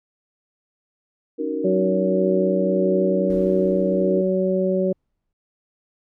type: chord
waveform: sine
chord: D# minor seventh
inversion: third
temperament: just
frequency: 280 / 311.1 / 373.4 / 466.7 Hz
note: C#4 / D#4 / F#4 / A#4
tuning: +18 / 0 / +16 / +2 cents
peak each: -29 / -27 / -32 / -26 dBFS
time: 1.38-4.22 s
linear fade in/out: 20 ms
type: harmonic tone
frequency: 187.5 Hz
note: F#3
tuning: 23 cents sharp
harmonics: 1 / 2 / 3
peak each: -22 / -22 / -22 dBFS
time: 1.64-4.93 s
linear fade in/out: 10 ms
type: noise with exponential decay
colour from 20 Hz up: brown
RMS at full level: -38 dBFS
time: 3.3-5.33 s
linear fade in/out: 2 ms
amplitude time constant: 440 ms
effects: none